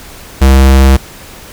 square tone, 66.8 Hz, C2, 36 cents sharp, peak -3 dBFS, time 0.41-0.97 s, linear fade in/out 10 ms, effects pink hiss -32 dBFS RMS until 1.52 s

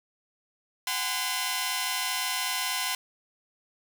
10% pulse tone cluster, 738 / 811 / 1020 / 2732 / 3483 Hz, F#5 / G#5 / C6 / F7 / A7, -5 / -41 / -44 / -39 / -18 cents, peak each -27 / -29 / -22 / -26 / -31 dBFS, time 0.87-2.95 s, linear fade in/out 2 ms, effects none

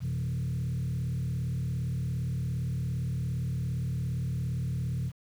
sine tone with frequency modulation, 126 Hz, B2, 35 cents sharp, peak -27 dBFS, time 0-5.12 s, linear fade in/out 50 ms, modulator 37.4 Hz, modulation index 0.98, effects tanh soft clip ceiling -25 dBFS + 9-bit

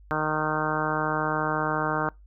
harmonic tone, 154.3 Hz, D#3, 14 cents flat, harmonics 1 / 2 / 3 / 4 / 5 / 6 / 7 / 8 / 9 / 10, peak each -33 / -33 / -33 / -33 / -33 / -33 / -33 / -33 / -33 / -33 dBFS, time 0.11-2.09 s, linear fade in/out 0 ms, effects noise-tail reverb RT60 0.2 s tail -24 dB re dry + added 50 Hz sine -48 dBFS peak until 2.26 s

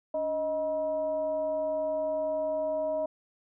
sine tone with frequency modulation, 625 Hz, D#5, 8 cents sharp, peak -27 dBFS, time 0.14-3.06 s, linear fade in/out 5 ms, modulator 339 Hz, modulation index 0.43, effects none

